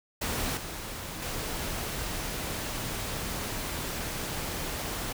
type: noise with level steps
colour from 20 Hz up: pink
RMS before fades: -31 / -38 / -34 dBFS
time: 0.21-5.13 s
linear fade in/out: 10 ms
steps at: 0.57 / 1.22 s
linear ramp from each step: 2 ms
effects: none